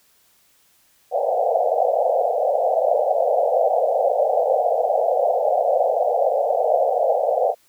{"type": "band-pass noise", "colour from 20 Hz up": "white", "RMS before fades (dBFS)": -19, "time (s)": [1.11, 7.55], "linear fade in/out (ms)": 50, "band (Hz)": [480, 770], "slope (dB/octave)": 96, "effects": ["white hiss -59 dBFS RMS until 7.68 s"]}